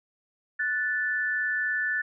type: tone pair together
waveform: sine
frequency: 1480 / 1756.3 Hz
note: F#6 / A6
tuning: 0 / -4 cents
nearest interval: minor third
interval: 296 cents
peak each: -30 / -26 dBFS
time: 0.59-2.02 s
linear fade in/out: 10 ms
effects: none